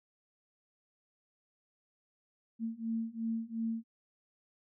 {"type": "beating tone pair", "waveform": "sine", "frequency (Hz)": [225, 227.8], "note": ["A3", "A#3"], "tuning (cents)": [39, -40], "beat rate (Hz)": 2.8, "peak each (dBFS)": [-37, -36], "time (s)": [2.59, 3.84], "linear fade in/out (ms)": 50, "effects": []}